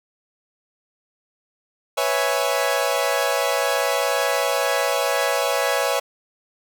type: chord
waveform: sawtooth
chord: C# minor seventh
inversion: third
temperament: equal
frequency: 493.9 / 554.4 / 659.3 / 830.6 Hz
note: B4 / C#5 / E5 / G#5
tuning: 0 / 0 / 0 / 0 cents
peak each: -22 / -19 / -21 / -23 dBFS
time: 1.97-6 s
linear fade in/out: 10 ms
effects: none